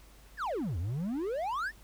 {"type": "exponential two-way sweep", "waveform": "triangle", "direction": "down then up", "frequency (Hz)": [1888, 77.78, 1888], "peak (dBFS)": -29, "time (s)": [0.37, 1.72], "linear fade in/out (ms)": 50, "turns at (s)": 0.78, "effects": ["added 50 Hz sine -54 dBFS peak until 1.83 s", "pink hiss -59 dBFS RMS until 1.83 s"]}